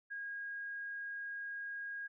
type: tone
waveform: sine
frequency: 1634 Hz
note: G#6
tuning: 29 cents flat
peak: -40 dBFS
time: 0.1-2.08 s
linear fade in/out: 20 ms
effects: none